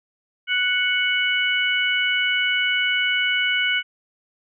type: harmonic tone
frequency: 740 Hz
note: F#5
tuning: in tune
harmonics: 2 / 3 / 4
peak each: -23 / -22 / -23 dBFS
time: 0.47-3.83 s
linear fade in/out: 50 ms
effects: none